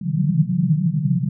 white band-pass noise, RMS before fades -19 dBFS, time 0.01-1.29 s, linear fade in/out 5 ms, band 130 to 190 Hz, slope 96 dB/octave, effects none

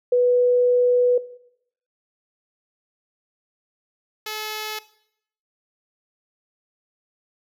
sine / 5% pulse tone pair in turn, 492.5 / 429.9 Hz, B4 / A4, -5 / -40 cents, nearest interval major second, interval 235 cents, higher first, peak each -14 / -17 dBFS, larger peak first, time 0.12-1.18 / 4.26-4.79 s, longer first, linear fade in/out 5 ms, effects noise-tail reverb RT60 0.7 s tail -17 dB re dry

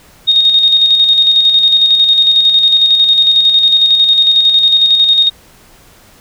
sine tone with tremolo, 3714 Hz, A#7, 7 cents flat, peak -4 dBFS, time 0.27-5.3 s, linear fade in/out 20 ms, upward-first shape square, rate 11 Hz, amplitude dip 40%, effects pink hiss -43 dBFS RMS until 6.2 s

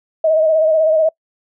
sine tone with vibrato, 632 Hz, D#5, 27 cents sharp, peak -10 dBFS, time 0.24-1.09 s, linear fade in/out 5 ms, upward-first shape sine, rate 16 Hz, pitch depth 46 cents each way, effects noise-tail reverb RT60 0.1 s tail -25 dB re dry

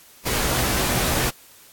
pink noise with comb filter, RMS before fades -22 dBFS, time 0.25-1.31 s, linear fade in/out 20 ms, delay 16 ms, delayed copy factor +0.5, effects white hiss -49 dBFS RMS until 1.72 s + AAC 64 kbps

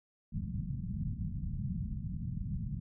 white low-pass noise, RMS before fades -37 dBFS, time 0.32-2.8 s, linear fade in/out 10 ms, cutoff 200 Hz, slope 48 dB/octave, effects none

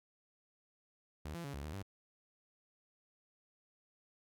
sawtooth tone with pitch steps, 75.6 / 169.9 / 140.6 / 70.1 / 76.5 / 98.1 Hz, D#2 / F3 / C#3 / C#2 / D#2 / G2, -49 / -47 / +25 / +20 / -29 / +2 cents, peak -38 dBFS, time 1.25-1.826 s, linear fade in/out 5 ms, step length 96 ms, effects none

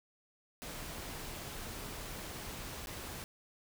pink noise with dropouts, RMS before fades -44 dBFS, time 0.62-3.24 s, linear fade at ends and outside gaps 0 ms, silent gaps 2.86-2.871 s, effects none

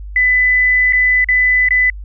sine tone with dropouts, 2000 Hz, B6, 21 cents sharp, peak -9 dBFS, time 0.16-1.9 s, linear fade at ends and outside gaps 2 ms, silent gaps 0.925-0.932 / 1.244-1.287 / 1.687-1.707 s, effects added 50 Hz sine -26 dBFS peak until 2.04 s

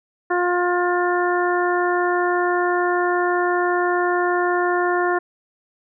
harmonic tone, 354.8 Hz, F4, 27 cents sharp, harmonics 1 / 2 / 3 / 4 / 5, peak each -20 / -23 / -25 / -26 / -27 dBFS, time 0.3-5.19 s, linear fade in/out 10 ms, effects none

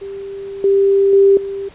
sine tone with level steps, 394.1 Hz, G4, 9 cents sharp, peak -25 / -9 / -6 / -21 dBFS, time 0.01-1.69 s, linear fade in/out 10 ms, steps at 0.64 / 1.13 / 1.37 s, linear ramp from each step 2 ms, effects pink hiss -44 dBFS RMS until 1.74 s + resampled to 8000 Hz

